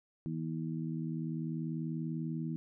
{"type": "harmonic tone", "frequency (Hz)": 80.2, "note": "E2", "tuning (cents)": -47, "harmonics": [2, 3, 4], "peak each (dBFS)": [-36, -40, -42], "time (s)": [0.26, 2.56], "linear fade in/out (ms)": 0, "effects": []}